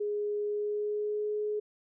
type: tone with pitch glide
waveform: sine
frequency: 415.2 to 421.2 Hz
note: G#4 to G#4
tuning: 0 to +24 cents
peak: -29 dBFS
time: 0-1.6 s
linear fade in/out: 10 ms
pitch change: +24 cents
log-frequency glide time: 0.44-1.3 s
effects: none